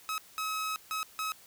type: tone bursts at uneven times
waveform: sawtooth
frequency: 1280 Hz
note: D#6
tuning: 49 cents sharp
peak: -28 dBFS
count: 4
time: 0.09-0.18 / 0.38-0.76 / 0.91-1.03 / 1.19-1.32 s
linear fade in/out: 0 ms
effects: white hiss -56 dBFS RMS until 1.46 s